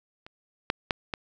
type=clicks; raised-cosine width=0.3 ms; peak=-28 / -7 / -8 / -14 dBFS; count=4; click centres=0.265 / 0.701 / 0.908 / 1.138 s; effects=none